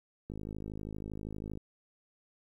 click train, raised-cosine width 3 ms, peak -28 dBFS, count 68, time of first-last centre 0.3-1.574 s, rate 52.6 Hz, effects 11-bit

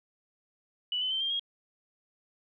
sine tone with pitch steps, 2960 / 3034 / 3111 / 3189 / 3269 Hz, F#7 / F#7 / G7 / G7 / G#7, 0 / +43 / -14 / +29 / -28 cents, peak -28 dBFS, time 0.92-1.395 s, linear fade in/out 2 ms, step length 95 ms, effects none

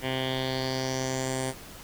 10% pulse tone with low-pass filter sweep, 130.81 Hz, C3, in tune, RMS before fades -30 dBFS, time 0.01-1.54 s, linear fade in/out 50 ms, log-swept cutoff 2700 to 9400 Hz, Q 4.1, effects pink hiss -45 dBFS RMS until 1.83 s

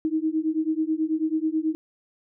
sine beating tone pair, 311.1 / 320.3 Hz, D#4 / E4, 0 / -50 cents, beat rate 9.2 Hz, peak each -25 dBFS, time 0.05-1.75 s, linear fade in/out 0 ms, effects none

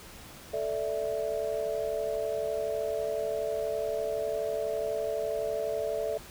sine chord, A suspended fourth, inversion none, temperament equal, 440 / 587.3 / 659.3 Hz, A4 / D5 / E5, 0 / 0 / 0 cents, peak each -33 dBFS, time 0.53-6.18 s, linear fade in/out 10 ms, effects pink hiss -48 dBFS RMS until 6.3 s

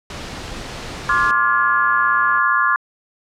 pink noise, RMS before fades -30 dBFS, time 0.1-1.31 s, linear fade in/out 2 ms
sine chord, D half-diminished seventh, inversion third, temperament just, 1057.2 / 1174.7 / 1409.6 / 1691.5 Hz, C6 / D6 / F6 / Ab6, +18 / 0 / +16 / +31 cents, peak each -19 dBFS, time 1.09-2.76 s, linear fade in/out 2 ms
click train, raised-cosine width 0.5 ms, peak -23 dBFS, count 131, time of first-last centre 1.11-2.385 s, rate 102 Hz
effects low-pass 6000 Hz 12 dB/octave

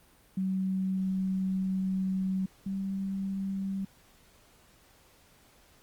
sine tone pair in turn, 189.2 / 193.96 Hz, F#3 / G3, +39 / -18 cents, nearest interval unison, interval 43 cents, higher second, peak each -27 / -30 dBFS, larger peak first, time 0.37-2.46 / 2.66-3.85 s, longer first, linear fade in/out 5 ms, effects pink hiss -61 dBFS RMS until 5.82 s + Opus 32 kbps

